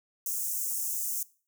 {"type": "high-pass noise", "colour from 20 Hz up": "white", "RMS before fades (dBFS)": -32, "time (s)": [0.26, 1.23], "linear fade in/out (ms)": 2, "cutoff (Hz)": 6100, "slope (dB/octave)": 48, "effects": ["noise-tail reverb RT60 0.4 s tail -21 dB re dry"]}